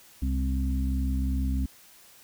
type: harmonic tone with a mistuned harmonic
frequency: 65.9 Hz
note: C2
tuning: 13 cents sharp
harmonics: 1 / 2 / 3 / 4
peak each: -25 / -39 / -35 / -33 dBFS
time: 0.22-1.66 s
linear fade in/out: 5 ms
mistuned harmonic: 3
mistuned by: +27 cents
effects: white hiss -54 dBFS RMS until 2.23 s